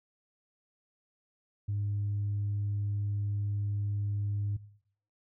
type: tone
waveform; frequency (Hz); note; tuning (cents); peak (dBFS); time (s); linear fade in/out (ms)
sine; 102.2; G#2; -27; -28; 1.68-4.57; 10
effects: noise-tail reverb RT60 0.6 s tail -18 dB re dry + tanh soft clip ceiling -26 dBFS